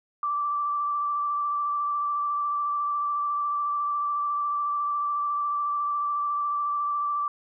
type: tone with vibrato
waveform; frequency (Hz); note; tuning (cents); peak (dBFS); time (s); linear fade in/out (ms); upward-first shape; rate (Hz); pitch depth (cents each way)
sine; 1168; D6; -10; -24; 0.23-7.28; 2; square; 14; 12
effects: none